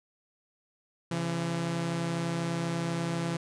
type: tone pair together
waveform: sawtooth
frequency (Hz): 136.42 / 168.5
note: C#3 / E3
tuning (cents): -27 / +38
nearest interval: major third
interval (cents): 365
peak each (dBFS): -32 / -26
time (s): 1.11-3.37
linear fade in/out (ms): 5
effects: resampled to 22050 Hz